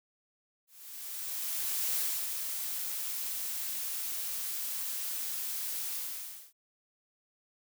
blue noise with ADSR envelope, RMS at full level -31 dBFS, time 0.67-6.53 s, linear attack 1300 ms, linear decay 300 ms, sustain -5 dB, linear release 580 ms, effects none

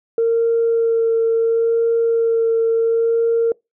sine tone with vibrato, 458.1 Hz, A#4, 30 cents flat, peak -12 dBFS, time 0.18-3.52 s, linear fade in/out 2 ms, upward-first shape sine, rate 0.72 Hz, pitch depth 12 cents each way, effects noise-tail reverb RT60 0.2 s tail -25 dB re dry + tanh soft clip ceiling -9 dBFS

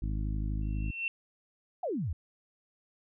harmonic tone, 52.2 Hz, G#1, 10 cents sharp, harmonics 1 / 2 / 3 / 4 / 5 / 6, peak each -31 / -37 / -41 / -43 / -45 / -47 dBFS, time 0.02-0.91 s, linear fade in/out 5 ms
sine tone with exponential growth, 2700 Hz, E7, 41 cents sharp, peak -27 dBFS, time 0.62-1.08 s, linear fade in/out 1 ms, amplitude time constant 98 ms
sine exponential sweep, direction down, 784 to 67.5 Hz, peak -30 dBFS, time 1.83-2.13 s, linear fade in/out 5 ms
effects none

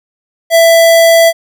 square tone, 664 Hz, E5, 12 cents sharp, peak -4 dBFS, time 0.5-1.33 s, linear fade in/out 50 ms, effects none

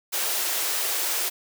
white high-pass noise, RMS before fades -26 dBFS, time 0.12-1.3 s, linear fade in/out 20 ms, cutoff 330 Hz, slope 48 dB/octave, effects none

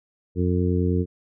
harmonic tone, 89.8 Hz, F2, 49 cents sharp, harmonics 1 / 2 / 3 / 4 / 5, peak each -22 / -25 / -27 / -28 / -29 dBFS, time 0.35-1.06 s, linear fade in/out 50 ms, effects none

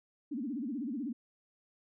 sine tone with vibrato, 259.4 Hz, C4, 15 cents flat, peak -34 dBFS, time 0.31-1.13 s, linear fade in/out 10 ms, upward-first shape sine, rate 16 Hz, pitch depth 270 cents each way, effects none

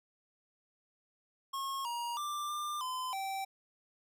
square tone with pitch steps, 1086 / 948 / 1182 / 1194 / 1021 / 776 Hz, C#6 / A#5 / D6 / D6 / C6 / G5, -36 / +29 / +11 / +28 / -43 / -18 cents, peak -36 dBFS, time 1.53-3.45 s, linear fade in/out 10 ms, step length 320 ms, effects none

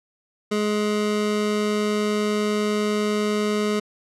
square tone pair together, 210 / 420 Hz, G#3 / G#4, +19 / +19 cents, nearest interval octave, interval 1200 cents, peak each -24 dBFS, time 0.51-3.8 s, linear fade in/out 10 ms, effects low-pass 8000 Hz 12 dB/octave

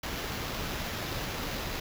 pink noise with sample-and-hold, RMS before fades -35 dBFS, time 0.03-1.8 s, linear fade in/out 5 ms, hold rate 8820 Hz, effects none

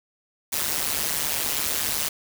white noise with amplitude modulation, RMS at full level -22 dBFS, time 0.52-2.09 s, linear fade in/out 10 ms, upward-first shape sine, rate 150 Hz, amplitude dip 90%, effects none

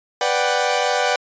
sawtooth chord, G major seventh, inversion first, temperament equal, 493.9 / 587.3 / 740 / 784 Hz, B4 / D5 / F#5 / G5, 0 / 0 / 0 / 0 cents, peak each -19 dBFS, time 0.21-1.16 s, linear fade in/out 2 ms, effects resampled to 16000 Hz

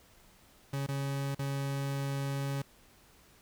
40% pulse tone with dropouts, 138.59 Hz, C#3, in tune, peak -31 dBFS, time 0.73-2.62 s, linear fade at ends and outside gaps 5 ms, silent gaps 0.865-0.886 / 1.348-1.391 s, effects pink hiss -61 dBFS RMS until 3.41 s

